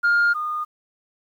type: tone pair in turn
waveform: sine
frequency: 1411 / 1223.1 Hz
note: F6 / D#6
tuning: +17 / -30 cents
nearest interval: major second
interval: 247 cents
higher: first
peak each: -13 / -23 dBFS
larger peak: first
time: 0.03-0.34 / 0.34-0.65 s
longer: neither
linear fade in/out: 20 ms
effects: tanh soft clip ceiling -13 dBFS + 9-bit